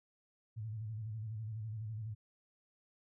sine tone with vibrato, 109.3 Hz, A2, 11 cents flat, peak -39 dBFS, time 0.56-2.15 s, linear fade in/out 20 ms, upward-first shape square, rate 12 Hz, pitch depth 65 cents each way, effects none

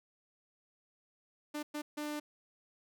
sawtooth tone bursts at uneven times, 298 Hz, D4, 25 cents sharp, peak -33 dBFS, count 3, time 1.54-1.63 / 1.74-1.82 / 1.97-2.2 s, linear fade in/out 10 ms, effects none

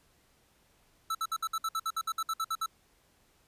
square tone bursts, 1318.5 Hz, E6, in tune, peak -30 dBFS, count 15, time 1.1-2.661 s, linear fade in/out 5 ms, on 49 ms, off 59 ms, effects pink hiss -67 dBFS RMS until 3.47 s + resampled to 32000 Hz

